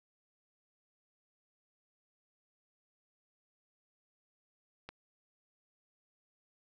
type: click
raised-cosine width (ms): 0.3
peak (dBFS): -28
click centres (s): 4.89
effects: none